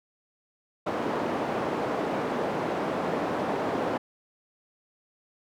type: band-pass noise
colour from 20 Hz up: white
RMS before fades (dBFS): -29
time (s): 0.86-3.98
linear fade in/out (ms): 10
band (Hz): 200 to 700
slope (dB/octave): 12
effects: none